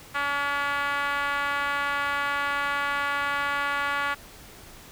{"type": "tone with band-pass filter", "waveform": "5% pulse", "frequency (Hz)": 284.3, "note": "C#4", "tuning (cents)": 44, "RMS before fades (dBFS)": -27, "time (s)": [0.14, 4.15], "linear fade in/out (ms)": 20, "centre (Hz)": 1300, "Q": 1.8, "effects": ["pink hiss -47 dBFS RMS until 4.91 s"]}